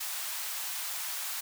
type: high-pass noise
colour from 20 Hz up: white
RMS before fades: -36 dBFS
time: 0-1.41 s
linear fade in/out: 10 ms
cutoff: 720 Hz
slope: 24 dB/octave
effects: none